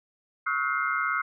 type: tone cluster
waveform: sine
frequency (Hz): 1110 / 1292 / 1430 / 1530 / 2105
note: C#6 / E6 / F6 / G6 / C7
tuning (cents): +2 / -35 / +41 / -42 / +10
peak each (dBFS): -34 / -28 / -29 / -36 / -33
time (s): 0.46-1.22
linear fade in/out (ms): 10
effects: none